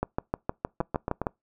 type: two click trains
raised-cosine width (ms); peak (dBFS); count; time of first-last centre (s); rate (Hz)
1; -12 / -14; 9 / 4; 0.03-1.268 / 0.81-1.217; 6.46 / 7.38
effects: noise-tail reverb RT60 0.2 s tail -26 dB re dry